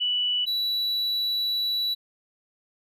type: tone pair in turn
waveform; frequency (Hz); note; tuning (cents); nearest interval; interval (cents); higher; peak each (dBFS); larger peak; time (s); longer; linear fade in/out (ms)
sine / triangle; 2960 / 3936; F#7 / B7; 0 / -7; perfect fourth; 493; second; -22; neither; 0-0.46 / 0.46-1.95; second; 20
effects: none